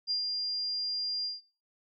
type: tone with ADSR envelope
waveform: sine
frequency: 4800 Hz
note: D8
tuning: 37 cents sharp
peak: -26 dBFS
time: 0.07-1.41 s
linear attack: 39 ms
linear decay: 110 ms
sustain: -4 dB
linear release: 160 ms
effects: noise-tail reverb RT60 0.4 s tail -19 dB re dry